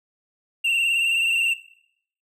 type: tone with vibrato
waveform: triangle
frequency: 2732 Hz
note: F7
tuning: 39 cents flat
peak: -17 dBFS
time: 0.64-1.54 s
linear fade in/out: 10 ms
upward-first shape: sine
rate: 19 Hz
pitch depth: 46 cents each way
effects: noise-tail reverb RT60 0.7 s tail -18 dB re dry